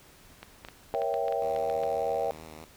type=clicks; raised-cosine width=0.3 ms; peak=-25 dBFS; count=11; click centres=0.43 / 0.649 / 0.686 / 0.948 / 1.019 / 1.141 / 1.282 / 1.324 / 1.563 / 1.699 / 1.835 s
type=chord; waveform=sine; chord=A# diminished seventh; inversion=none; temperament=equal with one note detuned; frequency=471 / 554.4 / 659.3 / 784 Hz; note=A#4 / C#5 / E5 / G5; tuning=+18 / 0 / 0 / 0 cents; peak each=-32 dBFS; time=0.94-2.31 s; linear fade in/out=0 ms
type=tone with vibrato; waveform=5% pulse; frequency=78.9 Hz; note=D#2; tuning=25 cents sharp; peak=-33 dBFS; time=1.41-2.65 s; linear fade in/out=5 ms; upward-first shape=sine; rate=5.1 Hz; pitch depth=38 cents each way
effects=pink hiss -55 dBFS RMS until 2.76 s